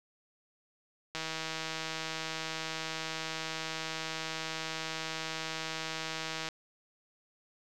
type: click train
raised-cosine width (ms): 0.2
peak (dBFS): -19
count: 855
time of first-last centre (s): 1.15-6.488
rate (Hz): 160
effects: none